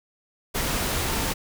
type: tone in noise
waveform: sine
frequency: 902 Hz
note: A5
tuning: 43 cents sharp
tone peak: -36 dBFS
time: 1.05-1.32 s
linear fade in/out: 20 ms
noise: pink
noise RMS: -26 dBFS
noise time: 0.54-1.34 s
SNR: -13 dB
effects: none